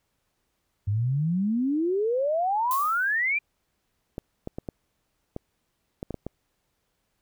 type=exponential sweep; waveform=sine; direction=up; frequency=97.2 to 2421 Hz; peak=-22 dBFS; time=0.87-3.39 s; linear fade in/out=10 ms
type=noise with exponential decay; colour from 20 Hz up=violet; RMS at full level=-30 dBFS; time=2.71-3.27 s; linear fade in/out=1 ms; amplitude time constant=120 ms
type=clicks; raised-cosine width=2 ms; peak=-19 dBFS; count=9; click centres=4.181 / 4.474 / 4.585 / 4.688 / 5.364 / 6.029 / 6.107 / 6.143 / 6.266 s
effects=pink hiss -75 dBFS RMS until 7.21 s